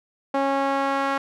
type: tone with band-pass filter sweep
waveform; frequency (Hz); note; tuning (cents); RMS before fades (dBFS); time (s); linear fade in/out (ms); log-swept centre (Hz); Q
sawtooth; 274.5; C#4; -17; -23; 0.34-1.18; 5; 750 to 1200; 1.3
effects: none